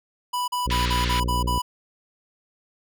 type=tone bursts; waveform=square; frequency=987.8 Hz; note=B5; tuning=in tune; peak=-24 dBFS; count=7; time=0.33-1.62 s; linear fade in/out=10 ms; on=150 ms; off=40 ms
type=harmonic tone; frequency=60 Hz; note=B1; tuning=49 cents flat; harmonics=1 / 2 / 3 / 4 / 5 / 6 / 7 / 8 / 9; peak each=-24 / -30 / -34 / -36 / -38 / -40 / -41 / -42 / -43 dBFS; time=0.66-1.59 s; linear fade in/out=5 ms
type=band-pass noise; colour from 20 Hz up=white; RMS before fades=-30 dBFS; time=0.7-1.2 s; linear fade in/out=2 ms; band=1200 to 4200 Hz; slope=24 dB/octave
effects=none